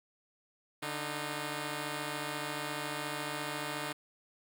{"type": "tone pair together", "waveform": "5% pulse", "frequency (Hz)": [146.83, 307.9], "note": ["D3", "D#4"], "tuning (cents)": [0, -18], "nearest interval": "octave + minor second", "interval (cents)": 1282, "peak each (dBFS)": -27, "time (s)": [0.82, 3.93], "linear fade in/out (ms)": 10, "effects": []}